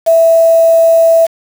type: tone with quantisation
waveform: sine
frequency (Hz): 659.3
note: E5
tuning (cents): 0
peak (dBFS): -4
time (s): 0.06-1.27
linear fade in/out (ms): 20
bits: 4
effects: none